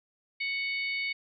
harmonic tone, 740 Hz, F#5, in tune, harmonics 3 / 4 / 5 / 6, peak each -30 / -43 / -43 / -40 dBFS, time 0.4-1.13 s, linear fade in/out 10 ms, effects none

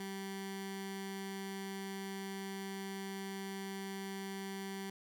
15% pulse tone with notch filter, 194.5 Hz, G3, 13 cents flat, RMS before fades -43 dBFS, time 0-4.9 s, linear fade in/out 2 ms, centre 590 Hz, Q 1.5, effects none

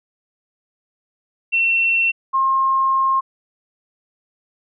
sine tone pair in turn, 2708 / 1067.9 Hz, E7 / C6, +46 / +35 cents, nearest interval octave + major third, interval 1611 cents, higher first, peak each -14 dBFS, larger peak neither, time 1.52-2.12 / 2.33-3.21 s, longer second, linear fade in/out 20 ms, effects none

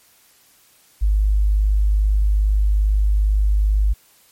sine tone, 51.2 Hz, G#1, 24 cents flat, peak -13 dBFS, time 1.01-3.94 s, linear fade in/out 20 ms, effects white hiss -54 dBFS RMS until 4.31 s + MP3 64 kbps

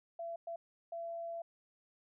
sine tone bursts at uneven times, 674 Hz, E5, 38 cents sharp, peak -39 dBFS, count 3, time 0.19-0.36 / 0.47-0.56 / 0.92-1.42 s, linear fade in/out 5 ms, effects none

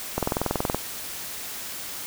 click train, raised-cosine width 1 ms, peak -9 dBFS, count 13, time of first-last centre 0.18-0.746 s, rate 21.2 Hz, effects white hiss -35 dBFS RMS until 2.06 s

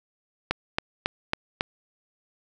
click train, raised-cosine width 0.3 ms, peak -7 dBFS, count 5, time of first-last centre 0.51-1.609 s, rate 3.64 Hz, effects none

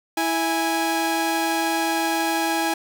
sawtooth tone pair together, 328.2 / 827 Hz, E4 / G#5, -8 / -8 cents, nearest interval octave + major third, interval 1600 cents, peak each -20 / -19 dBFS, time 0.17-2.74 s, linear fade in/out 5 ms, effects none

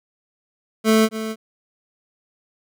25% pulse tone with echo, 220 Hz, A3, in tune, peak -9 dBFS, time 0.84-1.09 s, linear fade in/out 50 ms, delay 270 ms, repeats 1, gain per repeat -12 dB, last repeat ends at 1.36 s, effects none

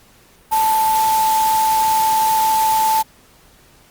sine tone in noise, 880 Hz, A5, in tune, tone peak -13 dBFS, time 0.51-3.03 s, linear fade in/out 20 ms, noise white, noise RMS -25 dBFS, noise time 0.51-3.03 s, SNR +9 dB, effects pink hiss -50 dBFS RMS until 3.9 s + Opus 48 kbps

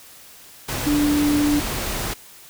sine tone in noise, 293.7 Hz, D4, in tune, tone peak -16 dBFS, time 0.86-1.6 s, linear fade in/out 10 ms, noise pink, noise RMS -26 dBFS, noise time 0.68-2.14 s, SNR +7 dB, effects white hiss -45 dBFS RMS until 2.49 s

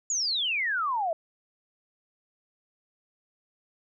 sine exponential sweep, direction down, 7060 to 630 Hz, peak -25 dBFS, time 0.1-1.13 s, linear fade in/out 2 ms, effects none

